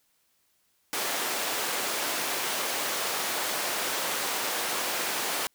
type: high-pass noise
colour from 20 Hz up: pink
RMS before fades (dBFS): -30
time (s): 0.93-5.47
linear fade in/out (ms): 0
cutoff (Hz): 490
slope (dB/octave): 12
effects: white hiss -70 dBFS RMS until 5.54 s